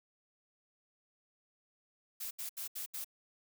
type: noise bursts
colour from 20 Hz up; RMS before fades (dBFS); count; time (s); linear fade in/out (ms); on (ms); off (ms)
blue; -41; 5; 2.2-3.046; 10; 110; 74
effects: none